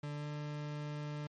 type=tone with pitch glide; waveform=40% pulse; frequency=146.83 to 148.36 Hz; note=D3 to D3; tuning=0 to +18 cents; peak=-38 dBFS; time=0.03-1.27 s; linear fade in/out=5 ms; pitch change=+18 cents; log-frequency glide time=0.13-0.27 s; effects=low-pass 5000 Hz 12 dB/octave + MP3 48 kbps